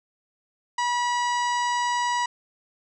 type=harmonic tone with a mistuned harmonic; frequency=970 Hz; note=B5; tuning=31 cents flat; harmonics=1 / 2 / 3 / 4 / 5 / 6 / 7 / 8; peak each=-23 / -30 / -36 / -40 / -39 / -41 / -43 / -40 dBFS; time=0.78-2.26 s; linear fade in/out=5 ms; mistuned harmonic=8; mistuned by=+31 cents; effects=none